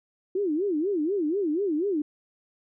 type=tone with vibrato; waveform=sine; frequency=349.2 Hz; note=F4; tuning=in tune; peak=-23 dBFS; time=0.35-2.02 s; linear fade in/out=5 ms; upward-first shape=sine; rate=4.1 Hz; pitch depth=290 cents each way; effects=none